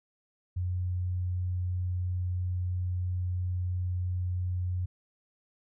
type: tone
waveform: sine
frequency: 90.3 Hz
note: F#2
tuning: 42 cents flat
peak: -28 dBFS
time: 0.56-4.86 s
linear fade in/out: 10 ms
effects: none